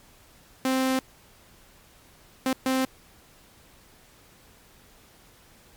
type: tone bursts at uneven times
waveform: sawtooth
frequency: 261.6 Hz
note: C4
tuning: in tune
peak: -18 dBFS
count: 3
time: 0.65-0.99 / 2.46-2.53 / 2.66-2.85 s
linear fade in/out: 2 ms
effects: pink hiss -55 dBFS RMS until 5.76 s + MP3 96 kbps